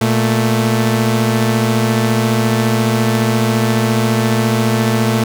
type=tone pair together; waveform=sawtooth; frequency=117.59 / 220.7 Hz; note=A#2 / A3; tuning=+16 / +5 cents; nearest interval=major seventh; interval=1089 cents; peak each=-11 dBFS; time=0.01-5.24 s; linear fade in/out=5 ms; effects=none